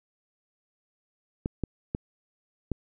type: clicks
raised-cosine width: 3 ms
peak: -15 dBFS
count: 4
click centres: 1.459 / 1.637 / 1.949 / 2.717 s
effects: none